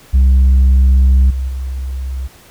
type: tone with level steps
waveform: sine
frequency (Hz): 65.41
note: C2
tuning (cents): 0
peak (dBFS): -3 / -15 / -18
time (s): 0.13-2.28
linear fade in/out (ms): 20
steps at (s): 1.3 / 1.48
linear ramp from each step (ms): 5
effects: tanh soft clip ceiling -5 dBFS + pink hiss -43 dBFS RMS until 2.5 s